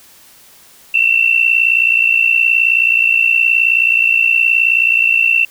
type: tone pair together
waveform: sine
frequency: 2666 / 2725 Hz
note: E7 / F7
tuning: +19 / -43 cents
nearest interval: unison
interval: 38 cents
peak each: -12 dBFS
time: 0.94-5.45 s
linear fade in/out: 5 ms
effects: white hiss -44 dBFS RMS until 5.5 s